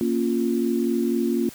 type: chord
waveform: sine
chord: Bb minor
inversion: none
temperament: equal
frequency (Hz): 233.1 / 277.2 / 349.2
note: Bb3 / Db4 / F4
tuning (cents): 0 / 0 / 0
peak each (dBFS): -23 / -26 / -24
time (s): 0.01-1.49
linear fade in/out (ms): 0
effects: white hiss -44 dBFS RMS until 1.54 s + high-pass 80 Hz 12 dB/octave